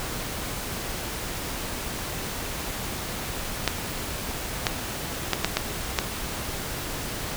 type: clicks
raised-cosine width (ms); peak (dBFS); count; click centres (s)
0.2; -3; 6; 3.677 / 4.668 / 5.333 / 5.446 / 5.57 / 5.988
effects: pink hiss -32 dBFS RMS until 7.36 s